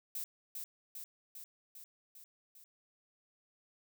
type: noise with echo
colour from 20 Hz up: violet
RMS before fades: -40 dBFS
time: 0.15-0.24 s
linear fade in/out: 2 ms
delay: 400 ms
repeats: 6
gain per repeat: -3 dB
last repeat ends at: 2.64 s
effects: none